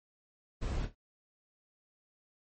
brown noise with echo, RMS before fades -34 dBFS, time 0.61-0.87 s, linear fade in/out 20 ms, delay 27 ms, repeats 3, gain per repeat -10 dB, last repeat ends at 0.951 s, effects MP3 32 kbps

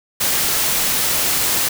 white noise, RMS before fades -18 dBFS, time 0.2-1.69 s, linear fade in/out 10 ms, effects none

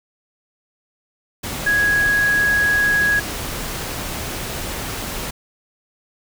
sine tone in noise, 1661.2 Hz, G#6, in tune, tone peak -14 dBFS, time 1.66-3.2 s, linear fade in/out 10 ms, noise pink, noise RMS -27 dBFS, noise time 1.43-5.31 s, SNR +10 dB, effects none

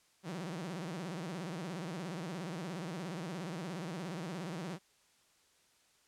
sawtooth tone with vibrato, 173.5 Hz, F3, 11 cents flat, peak -35 dBFS, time 0.23-4.79 s, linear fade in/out 50 ms, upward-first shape sine, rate 17 Hz, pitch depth 210 cents each way, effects white hiss -69 dBFS RMS until 6.07 s + low-pass 9000 Hz 12 dB/octave

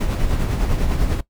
brown noise with tremolo, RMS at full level -17 dBFS, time 0-1.21 s, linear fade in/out 10 ms, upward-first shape sine, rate 10 Hz, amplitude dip 45%, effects noise-tail reverb RT60 0.1 s tail -18 dB re dry

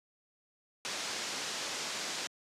white low-pass noise, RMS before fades -38 dBFS, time 0.85-2.27 s, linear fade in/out 0 ms, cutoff 6800 Hz, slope 24 dB/octave, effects high-pass 200 Hz 12 dB/octave + resampled to 32000 Hz

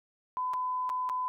sine tone with dropouts, 1008 Hz, B5, 35 cents sharp, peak -29 dBFS, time 0.37-1.28 s, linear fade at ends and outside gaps 0 ms, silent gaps 0.535-0.539 / 0.893-0.899 / 1.091-1.097 s, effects none

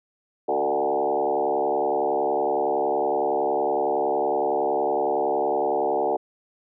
sine tone with frequency modulation, 595 Hz, D5, 22 cents sharp, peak -20 dBFS, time 0.48-6.17 s, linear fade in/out 10 ms, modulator 70.8 Hz, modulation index 3.5, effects none

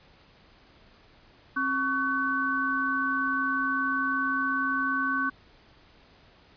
sine tone cluster, 268.3 / 1123 / 1513 Hz, C4 / C#6 / F#6, +44 / +22 / +38 cents, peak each -32 / -29 / -27 dBFS, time 1.56-5.3 s, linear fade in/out 10 ms, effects pink hiss -57 dBFS RMS until 6.56 s + resampled to 11025 Hz

